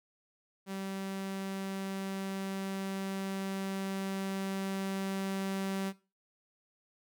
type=tone with level ramp; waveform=sawtooth; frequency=193.5 Hz; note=G3; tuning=22 cents flat; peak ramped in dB=-33 to -29 dBFS; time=0.66-5.93 s; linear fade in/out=50 ms; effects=noise-tail reverb RT60 0.3 s tail -17 dB re dry